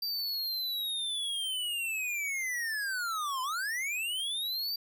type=linear two-way sweep; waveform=square; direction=down then up; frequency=4699 to 1002 to 4699 Hz; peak=-32 dBFS; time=0.02-4.76 s; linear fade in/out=5 ms; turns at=3.42 s; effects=none